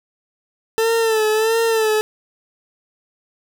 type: tone with vibrato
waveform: 40% pulse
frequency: 443.6 Hz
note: A4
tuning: 14 cents sharp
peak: -14 dBFS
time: 0.78-2.01 s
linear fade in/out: 0 ms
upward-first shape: sine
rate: 1.5 Hz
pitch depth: 57 cents each way
effects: none